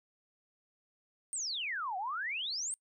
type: exponential two-way sweep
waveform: sine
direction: down then up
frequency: 8870 to 718 to 8870 Hz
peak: -34 dBFS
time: 1.33-2.74 s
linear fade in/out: 0 ms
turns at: 1.97 s
effects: noise-tail reverb RT60 0.1 s tail -24 dB re dry